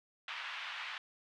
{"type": "band-pass noise", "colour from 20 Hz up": "white", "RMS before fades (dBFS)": -43, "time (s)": [0.28, 0.98], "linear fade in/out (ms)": 2, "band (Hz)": [960, 3100], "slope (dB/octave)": 24, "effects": []}